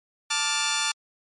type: chord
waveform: 10% pulse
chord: D minor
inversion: second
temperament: just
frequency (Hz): 881 / 1174.7 / 1409.6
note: A5 / D6 / F6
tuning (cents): +2 / 0 / +16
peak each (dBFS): -20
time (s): 0.3-0.92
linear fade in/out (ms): 10
effects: MP3 48 kbps